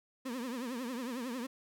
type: tone with vibrato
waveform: 35% pulse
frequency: 246.9 Hz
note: B3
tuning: in tune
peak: -35 dBFS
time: 0.25-1.47 s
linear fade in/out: 10 ms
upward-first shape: triangle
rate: 11 Hz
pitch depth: 170 cents each way
effects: none